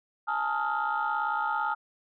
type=tone cluster; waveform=sine; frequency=837 / 895 / 1262 / 1399 Hz; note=G#5 / A5 / D#6 / F6; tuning=+13 / +29 / +24 / +3 cents; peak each=-31 dBFS; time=0.27-1.75 s; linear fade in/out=20 ms; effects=tanh soft clip ceiling -19 dBFS